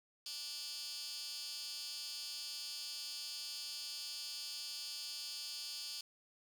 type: tone with high-pass filter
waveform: 15% pulse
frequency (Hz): 294.1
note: D4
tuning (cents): +3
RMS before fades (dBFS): -45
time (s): 0.26-6.01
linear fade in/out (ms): 2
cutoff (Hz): 4300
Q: 3.6
effects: none